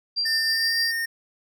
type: tone with tremolo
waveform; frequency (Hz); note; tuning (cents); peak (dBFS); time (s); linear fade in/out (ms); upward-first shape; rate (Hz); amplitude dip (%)
sine; 4734; D8; +13; -21; 0.16-0.92; 20; sine; 6.5; 35
type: tone with pitch glide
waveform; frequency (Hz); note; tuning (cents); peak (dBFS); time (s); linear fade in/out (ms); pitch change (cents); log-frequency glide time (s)
square; 1800 to 1833.6; A6 to A#6; +39 to -29; -25; 0.25-1.06; 10; +32; 0.49-0.78
effects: none